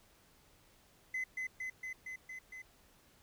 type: tone with echo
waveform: triangle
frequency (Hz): 2034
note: C7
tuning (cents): -50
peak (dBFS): -32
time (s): 1.14-1.24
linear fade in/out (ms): 5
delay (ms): 230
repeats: 6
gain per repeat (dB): -2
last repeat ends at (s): 2.62
effects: tanh soft clip ceiling -30 dBFS + pink hiss -66 dBFS RMS until 3.22 s